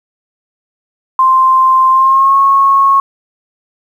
sine tone with pitch glide, 1046.5 to 1096 Hz, C6 to C#6, 0 to -20 cents, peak -5 dBFS, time 1.19-3 s, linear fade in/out 2 ms, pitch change +80 cents, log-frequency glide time 1.91-2.37 s, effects 7-bit

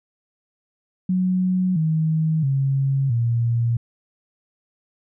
sine tone with pitch steps, 184.2 / 158.51 / 136.41 / 117.39 Hz, F#3 / D#3 / C#3 / A#2, -7 / +32 / -27 / +13 cents, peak -17 dBFS, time 1.09-3.77 s, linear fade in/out 5 ms, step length 670 ms, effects none

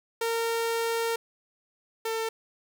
sawtooth tone pair in turn, 459.4 / 449.2 Hz, A#4 / A4, -25 / +36 cents, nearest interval unison, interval 39 cents, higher first, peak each -22 / -24 dBFS, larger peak first, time 0.21-1.16 / 2.05-2.29 s, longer first, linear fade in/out 5 ms, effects none

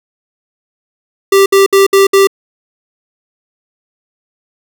square tone bursts, 392 Hz, G4, in tune, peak -5 dBFS, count 5, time 1.32-2.272 s, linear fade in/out 5 ms, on 140 ms, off 63 ms, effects none

